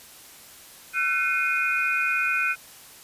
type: tone cluster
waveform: sine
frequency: 1358 / 1507 / 2146 / 2472 Hz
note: F6 / F#6 / C7 / D#7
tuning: -49 / +31 / +43 / -12 cents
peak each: -30 / -26 / -32 / -24 dBFS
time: 0.93-2.56 s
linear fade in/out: 50 ms
effects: white hiss -47 dBFS RMS until 3.03 s + resampled to 32000 Hz